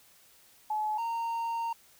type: tone pair in turn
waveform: sine / triangle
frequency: 855 / 922.6 Hz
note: A5 / A#5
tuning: -50 / -18 cents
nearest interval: minor second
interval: 132 cents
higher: second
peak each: -28 dBFS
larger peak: neither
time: 0.7-0.98 / 0.98-1.73 s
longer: second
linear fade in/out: 5 ms
effects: white hiss -60 dBFS RMS until 1.99 s